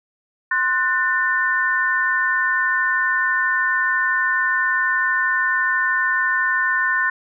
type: chord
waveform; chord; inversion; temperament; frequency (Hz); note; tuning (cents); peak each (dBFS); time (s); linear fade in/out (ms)
sine; F# diminished; second; equal with one note detuned; 1046.5 / 1480 / 1793.9; C6 / F#6 / A6; 0 / 0 / +33; -24 / -21 / -19; 0.51-7.1; 5
effects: none